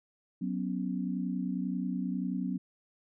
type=chord; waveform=sine; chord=F# suspended fourth; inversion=none; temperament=equal; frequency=185 / 246.9 / 277.2 Hz; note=F#3 / B3 / C#4; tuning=0 / 0 / 0 cents; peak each=-33 / -35 / -37 dBFS; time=0.41-2.58 s; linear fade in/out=10 ms; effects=none